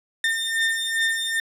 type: beating tone pair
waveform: 30% pulse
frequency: 1810 / 1812.5 Hz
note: A6 / A#6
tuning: +48 / -49 cents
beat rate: 2.5 Hz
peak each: -23 / -21 dBFS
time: 0.24-1.4 s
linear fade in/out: 2 ms
effects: low-pass 12000 Hz 12 dB/octave